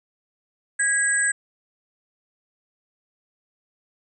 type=tone cluster; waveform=sine; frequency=1647 / 1956 / 8080 Hz; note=G#6 / B6 / B8; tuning=-15 / -17 / +39 cents; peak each=-21 / -30 / -22 dBFS; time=0.79-1.32 s; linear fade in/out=10 ms; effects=none